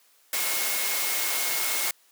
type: tone in noise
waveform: sine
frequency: 2162 Hz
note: C#7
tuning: 44 cents flat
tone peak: -35 dBFS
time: 0.33-1.91 s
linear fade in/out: 2 ms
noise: white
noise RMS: -27 dBFS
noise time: 0.33-1.91 s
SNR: -11 dB
effects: white hiss -61 dBFS RMS until 2.11 s + high-pass 400 Hz 12 dB/octave